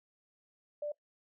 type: tone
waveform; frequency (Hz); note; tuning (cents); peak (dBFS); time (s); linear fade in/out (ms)
sine; 590; D5; +8; -34; 0.82-0.92; 5
effects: noise-tail reverb RT60 0.1 s tail -21 dB re dry